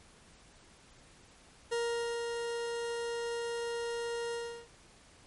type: tone with ADSR envelope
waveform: 40% pulse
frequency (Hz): 469.1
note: A#4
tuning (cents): +11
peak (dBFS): -29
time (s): 1.71-4.68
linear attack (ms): 16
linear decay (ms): 460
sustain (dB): -4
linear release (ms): 350
effects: pink hiss -59 dBFS RMS until 5.26 s + MP3 48 kbps